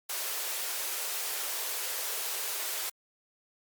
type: high-pass noise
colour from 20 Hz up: white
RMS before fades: -34 dBFS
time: 0.09-2.9 s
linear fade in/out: 10 ms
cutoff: 370 Hz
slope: 48 dB/octave
effects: Opus 48 kbps